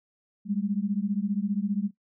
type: beating tone pair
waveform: sine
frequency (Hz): 196 / 211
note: G3 / G#3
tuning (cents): 0 / +28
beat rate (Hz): 15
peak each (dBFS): -28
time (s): 0.45-1.91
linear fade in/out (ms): 50
effects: noise-tail reverb RT60 0.1 s tail -17 dB re dry